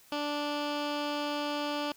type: tone with low-pass filter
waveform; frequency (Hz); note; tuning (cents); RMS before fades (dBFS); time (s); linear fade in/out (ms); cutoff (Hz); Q
15% pulse; 292.9; D4; -5; -33; 0.12-1.92; 2; 4200; 1.9
effects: white hiss -59 dBFS RMS until 1.96 s